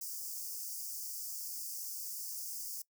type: high-pass noise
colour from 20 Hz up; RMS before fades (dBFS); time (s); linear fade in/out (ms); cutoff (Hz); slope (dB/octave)
white; -42; 0.01-2.82; 5; 4800; 96
effects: noise-tail reverb RT60 0.1 s tail -21 dB re dry